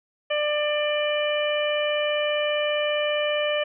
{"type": "harmonic tone", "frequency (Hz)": 595, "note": "D5", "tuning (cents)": 22, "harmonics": [1, 2, 3, 4, 5], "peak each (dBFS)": [-23, -34, -32, -31, -30], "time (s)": [0.3, 3.64], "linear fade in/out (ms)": 10, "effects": []}